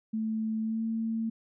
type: tone with pitch glide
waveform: sine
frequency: 220 to 224.9 Hz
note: A3 to A3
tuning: 0 to +38 cents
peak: -28 dBFS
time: 0.13-1.3 s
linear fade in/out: 10 ms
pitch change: +38 cents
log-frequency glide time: 0.61-0.83 s
effects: none